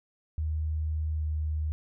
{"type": "tone with pitch glide", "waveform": "sine", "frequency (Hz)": [77.78, 77.02], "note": ["D#2", "D#2"], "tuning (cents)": [0, -17], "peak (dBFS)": -27, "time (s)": [0.38, 1.72], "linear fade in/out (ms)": 0, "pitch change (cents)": -17, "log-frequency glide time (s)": [1.15, 1.22], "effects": []}